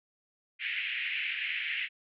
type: band-pass noise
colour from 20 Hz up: pink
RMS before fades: -34 dBFS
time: 0.59-1.89 s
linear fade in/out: 50 ms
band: 1900 to 2900 Hz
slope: 48 dB/octave
effects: none